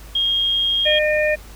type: tone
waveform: sine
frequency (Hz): 3244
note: G#7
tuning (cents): -41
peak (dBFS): -16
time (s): 0.15-0.99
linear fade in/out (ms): 5
type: harmonic tone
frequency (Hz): 608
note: D#5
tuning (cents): -40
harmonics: 1 / 3 / 4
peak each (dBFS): -17 / -22 / -23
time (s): 0.85-1.36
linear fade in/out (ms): 20
effects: added 52 Hz sine -38 dBFS peak until 1.55 s + pink hiss -44 dBFS RMS until 1.55 s